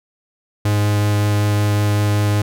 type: tone with vibrato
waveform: 45% pulse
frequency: 103.83 Hz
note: G#2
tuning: in tune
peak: -14 dBFS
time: 0.65-2.42 s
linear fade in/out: 5 ms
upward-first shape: triangle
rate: 5.3 Hz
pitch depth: 8 cents each way
effects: none